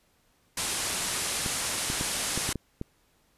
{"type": "low-pass noise", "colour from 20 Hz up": "white", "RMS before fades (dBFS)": -31, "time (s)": [0.57, 2.53], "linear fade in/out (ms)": 5, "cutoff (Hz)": 11000, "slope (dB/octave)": 48}
{"type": "clicks", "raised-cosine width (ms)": 3, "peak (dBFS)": -19, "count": 7, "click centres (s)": [1.462, 1.901, 2.011, 2.376, 2.491, 2.557, 2.814]}
{"effects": ["pink hiss -67 dBFS RMS until 3.37 s", "resampled to 32000 Hz"]}